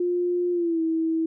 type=tone with pitch glide; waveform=sine; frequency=353.6 to 324.3 Hz; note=F4 to E4; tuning=+22 to -28 cents; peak=-21 dBFS; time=0-1.26 s; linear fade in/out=5 ms; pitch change=-150 cents; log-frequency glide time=0.52-0.81 s; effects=none